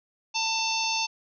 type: harmonic tone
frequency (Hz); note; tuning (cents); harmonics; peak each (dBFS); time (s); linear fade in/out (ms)
892; A5; +23; 1 / 3 / 4 / 5 / 6 / 7; -30 / -30 / -35 / -32 / -33 / -34; 0.34-1.07; 20
effects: none